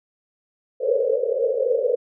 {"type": "band-pass noise", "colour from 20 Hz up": "white", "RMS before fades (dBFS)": -21, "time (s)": [0.8, 1.96], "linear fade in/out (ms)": 20, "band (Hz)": [450, 550], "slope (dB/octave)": 96, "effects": []}